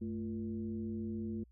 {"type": "tone with frequency modulation", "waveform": "sine", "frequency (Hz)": 220, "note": "A3", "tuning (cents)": 0, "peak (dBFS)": -36, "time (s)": [0.01, 1.44], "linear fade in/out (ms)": 10, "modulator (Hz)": 126, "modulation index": 0.85, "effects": ["added 60 Hz sine -60 dBFS peak until 1.51 s"]}